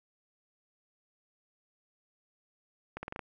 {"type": "accelerating click train", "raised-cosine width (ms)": 0.5, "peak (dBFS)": -23, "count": 6, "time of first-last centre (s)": [2.97, 3.193], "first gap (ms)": 60, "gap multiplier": 0.85, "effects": []}